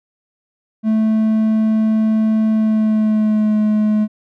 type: tone with pitch glide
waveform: triangle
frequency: 218.8 to 213.1 Hz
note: A3 to G#3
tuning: -9 to +45 cents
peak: -10 dBFS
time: 0.83-4.08 s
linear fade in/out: 50 ms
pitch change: -46 cents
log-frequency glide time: 2.5-3.58 s
effects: none